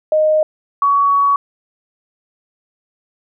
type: tone pair in turn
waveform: sine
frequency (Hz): 619 / 1125.5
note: D#5 / C#6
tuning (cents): -9 / +26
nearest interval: minor seventh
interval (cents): 1035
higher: second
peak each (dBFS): -10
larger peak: neither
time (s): 0.12-0.43 / 0.82-1.36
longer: second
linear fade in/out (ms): 2
effects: none